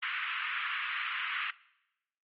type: band-pass noise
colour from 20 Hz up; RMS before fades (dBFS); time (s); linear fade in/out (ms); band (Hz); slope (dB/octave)
pink; -35; 0.02-1.51; 10; 1200 to 3000; 48
effects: noise-tail reverb RT60 0.9 s tail -21 dB re dry + MP3 32 kbps